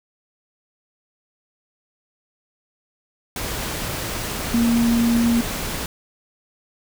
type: tone in noise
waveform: sine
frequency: 234 Hz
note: A#3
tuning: 7 cents sharp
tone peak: -15 dBFS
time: 4.54-5.41 s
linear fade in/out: 2 ms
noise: pink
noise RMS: -27 dBFS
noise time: 3.36-5.86 s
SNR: +9 dB
effects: none